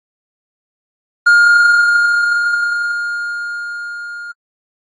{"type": "tone with level ramp", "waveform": "triangle", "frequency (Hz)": 1416, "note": "F6", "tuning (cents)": 23, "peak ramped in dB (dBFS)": [-3, -24], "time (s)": [1.26, 4.32], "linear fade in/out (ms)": 10, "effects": ["AAC 32 kbps"]}